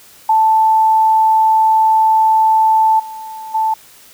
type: tone with level steps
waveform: sine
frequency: 880 Hz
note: A5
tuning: in tune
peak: -8 / -26 / -12 dBFS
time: 0.29-3.74 s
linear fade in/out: 5 ms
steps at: 2.99 / 3.54 s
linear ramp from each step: 10 ms
effects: white hiss -43 dBFS RMS until 4.13 s